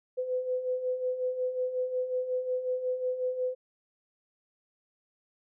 sine beating tone pair, 502 / 507.5 Hz, B4 / B4, +28 / +47 cents, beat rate 5.5 Hz, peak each -36 / -29 dBFS, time 0.17-3.55 s, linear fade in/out 20 ms, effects none

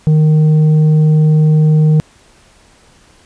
triangle tone with tanh clipping, 154.6 Hz, D#3, 11 cents flat, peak -7 dBFS, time 0.07-2 s, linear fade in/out 0 ms, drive 9 dB, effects pink hiss -47 dBFS RMS until 3.25 s + resampled to 22050 Hz

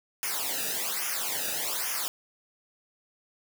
white noise with flanger, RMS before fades -31 dBFS, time 0.23-2.08 s, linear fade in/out 0 ms, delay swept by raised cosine 0.24 to 0.94 ms, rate 1.2 Hz, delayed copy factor -0.9, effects none

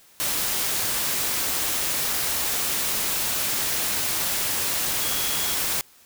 sine tone in noise, 3322 Hz, G#7, in tune, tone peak -34 dBFS, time 5.01-5.55 s, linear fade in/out 0 ms, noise white, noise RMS -25 dBFS, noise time 0.2-5.81 s, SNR -12 dB, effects white hiss -54 dBFS RMS until 6.05 s

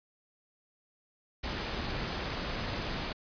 pink noise, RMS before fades -35 dBFS, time 1.43-3.13 s, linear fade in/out 10 ms, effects resampled to 11025 Hz

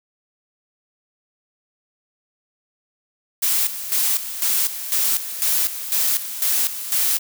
blue noise with tremolo, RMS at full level -19 dBFS, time 3.42-7.19 s, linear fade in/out 10 ms, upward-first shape square, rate 2 Hz, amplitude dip 70%, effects none

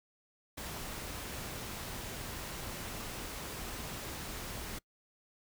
pink noise, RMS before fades -42 dBFS, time 0.57-4.79 s, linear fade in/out 10 ms, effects noise-tail reverb RT60 0.1 s tail -24 dB re dry

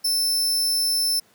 sawtooth tone, 5300 Hz, E8, 9 cents sharp, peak -17 dBFS, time 0.04-1.2 s, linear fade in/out 10 ms, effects pink hiss -58 dBFS RMS until 1.34 s + high-pass 150 Hz 12 dB/octave

